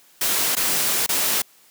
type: noise with dropouts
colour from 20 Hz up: white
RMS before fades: -21 dBFS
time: 0.21-1.42 s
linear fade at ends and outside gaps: 5 ms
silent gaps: 0.553-0.566 / 1.064-1.09 s
effects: white hiss -54 dBFS RMS until 1.7 s + high-pass 150 Hz 12 dB/octave